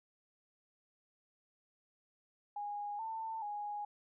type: tone with pitch steps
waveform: sine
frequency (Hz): 823 / 893 / 828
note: G#5 / A5 / G#5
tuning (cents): -16 / +25 / -5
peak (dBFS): -38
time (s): 2.56-3.85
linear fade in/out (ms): 5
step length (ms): 430
effects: none